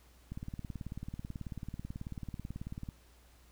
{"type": "click train", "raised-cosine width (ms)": 5, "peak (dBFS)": -28, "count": 48, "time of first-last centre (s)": [0.32, 2.888], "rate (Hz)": 18.3, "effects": ["added 60 Hz sine -60 dBFS peak until 3.51 s", "pink hiss -65 dBFS RMS until 3.51 s"]}